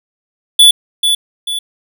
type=tone with echo; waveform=square; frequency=3452 Hz; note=A7; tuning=34 cents flat; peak=-3 dBFS; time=0.59-0.71 s; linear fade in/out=5 ms; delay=440 ms; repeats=2; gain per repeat=-7 dB; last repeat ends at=1.59 s; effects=none